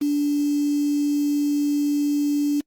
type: tone with quantisation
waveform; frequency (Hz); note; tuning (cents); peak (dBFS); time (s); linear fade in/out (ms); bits
sine; 290.5; D4; -19; -18; 0.01-2.61; 10; 6
effects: noise-tail reverb RT60 0.1 s tail -26 dB re dry + Opus 32 kbps